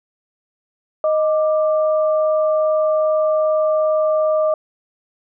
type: tone pair together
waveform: sine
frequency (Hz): 622.3 / 1180.2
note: D#5 / D6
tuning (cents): 0 / +8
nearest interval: major seventh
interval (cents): 1108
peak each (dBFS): -14 / -25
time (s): 1.04-4.54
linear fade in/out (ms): 2
effects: none